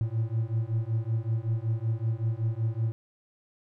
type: beating tone pair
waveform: triangle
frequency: 110 / 115.3 Hz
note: A2 / A#2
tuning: 0 / -19 cents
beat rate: 5.3 Hz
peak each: -27 dBFS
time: 0.01-2.92 s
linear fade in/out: 0 ms
effects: none